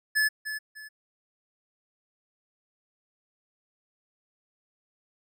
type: tone with echo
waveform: square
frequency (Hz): 1724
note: A6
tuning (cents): -36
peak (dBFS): -22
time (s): 0.15-0.29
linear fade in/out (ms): 20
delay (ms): 300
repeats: 2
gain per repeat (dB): -10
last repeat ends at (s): 0.89
effects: none